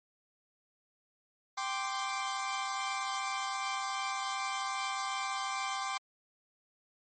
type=chord; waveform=sawtooth; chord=G suspended fourth; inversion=none; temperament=equal; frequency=784 / 1046.5 / 1174.7 Hz; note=G5 / C6 / D6; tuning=0 / 0 / 0 cents; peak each=-34 dBFS; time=1.57-5.98 s; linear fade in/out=10 ms; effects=MP3 32 kbps

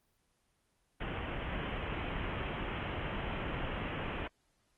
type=low-pass noise; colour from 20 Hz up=pink; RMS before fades=-38 dBFS; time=1-4.28 s; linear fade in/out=10 ms; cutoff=3200 Hz; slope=96 dB/octave; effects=pink hiss -75 dBFS RMS until 4.77 s + Opus 24 kbps

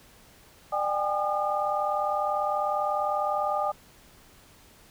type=tone cluster; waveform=sine; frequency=598 / 783 / 823 / 1215 Hz; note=D5 / G5 / G#5 / D#6; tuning=+31 / -2 / -16 / -42 cents; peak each=-30 dBFS; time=0.72-3.72 s; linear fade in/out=10 ms; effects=pink hiss -55 dBFS RMS until 4.9 s

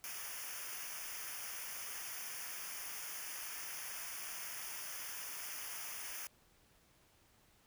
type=noise with comb filter; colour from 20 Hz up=white; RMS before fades=-45 dBFS; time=0.04-6.27 s; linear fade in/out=0 ms; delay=0.25 ms; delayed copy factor=-1; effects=pink hiss -69 dBFS RMS until 7.66 s

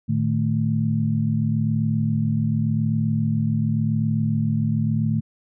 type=tone cluster; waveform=sine; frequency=111.6 / 152.5 / 219.7 Hz; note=A2 / D#3 / A3; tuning=+25 / -34 / -2 cents; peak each=-23 dBFS; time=0.08-5.21 s; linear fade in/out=20 ms; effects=none

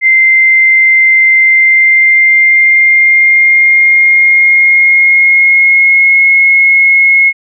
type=tone with pitch glide; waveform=sine; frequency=2083 to 2169 Hz; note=C7 to C#7; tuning=-8 to -38 cents; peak=-3 dBFS; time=0.01-7.33 s; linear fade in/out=50 ms; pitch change=+70 cents; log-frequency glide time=1.38-6.24 s; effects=none

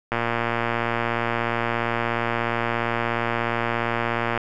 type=click train; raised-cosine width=0.5 ms; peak=-8 dBFS; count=499; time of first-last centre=0.12-4.376 s; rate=117 Hz; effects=none

